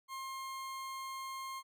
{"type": "tone", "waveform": "40% pulse", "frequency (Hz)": 1065, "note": "C6", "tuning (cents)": 30, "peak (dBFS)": -40, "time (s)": [0.08, 1.63], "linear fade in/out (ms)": 50, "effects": []}